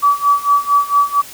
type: tone with tremolo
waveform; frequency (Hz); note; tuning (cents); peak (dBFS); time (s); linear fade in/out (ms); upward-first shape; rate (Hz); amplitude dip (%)
sine; 1147; D6; -41; -7; 0.02-1.22; 20; sine; 4.4; 90
effects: white hiss -35 dBFS RMS until 1.33 s